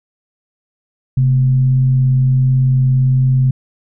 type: tone with frequency modulation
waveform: sine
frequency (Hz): 130.6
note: C3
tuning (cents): -3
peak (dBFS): -9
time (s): 1.17-3.51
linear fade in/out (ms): 5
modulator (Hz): 98.6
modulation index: 0.22
effects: none